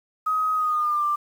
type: tone with pitch glide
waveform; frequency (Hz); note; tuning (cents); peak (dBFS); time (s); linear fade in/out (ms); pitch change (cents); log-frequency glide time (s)
sine; 1262 to 1184.3; D#6 to D6; +24 to +14; -20; 0.26-1.16; 10; -110; 0.54-1.04
effects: 8-bit